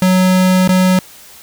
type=tone with dropouts; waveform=square; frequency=185 Hz; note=F#3; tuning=in tune; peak=-9 dBFS; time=0.02-0.99 s; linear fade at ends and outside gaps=2 ms; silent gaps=0.677-0.69 s; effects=white hiss -39 dBFS RMS until 1.42 s